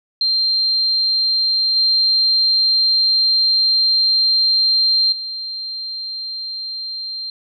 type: tone with level steps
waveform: sine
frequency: 4166 Hz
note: C8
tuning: 8 cents flat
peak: -14 / -12 / -24 dBFS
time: 0.21-7.3 s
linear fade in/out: 2 ms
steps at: 1.76 / 5.12 s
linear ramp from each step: 5 ms
effects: none